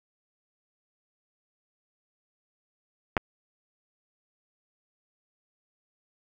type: clicks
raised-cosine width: 0.5 ms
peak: -6 / -17 dBFS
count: 2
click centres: 3.168 / 3.177 s
effects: none